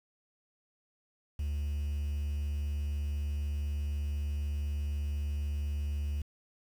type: tone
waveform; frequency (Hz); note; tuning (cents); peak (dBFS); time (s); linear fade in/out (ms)
triangle; 73; D2; -10; -28; 1.39-6.22; 5
effects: tanh soft clip ceiling -24 dBFS + 9-bit